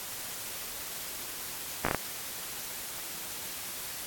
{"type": "slowing click train", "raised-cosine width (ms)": 0.5, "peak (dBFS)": -11, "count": 5, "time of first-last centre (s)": [1.85, 1.947], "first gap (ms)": 15, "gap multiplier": 1.33, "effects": ["white hiss -39 dBFS RMS until 4.06 s", "AAC 64 kbps"]}